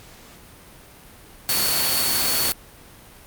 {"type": "tone in noise", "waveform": "sine", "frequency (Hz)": 4435, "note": "C#8", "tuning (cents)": 0, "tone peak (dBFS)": -25, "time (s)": [1.49, 2.52], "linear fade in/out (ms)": 0, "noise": "white", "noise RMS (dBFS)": -21, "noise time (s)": [1.49, 2.52], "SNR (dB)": -7, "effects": ["pink hiss -46 dBFS RMS until 3.26 s", "Opus 48 kbps"]}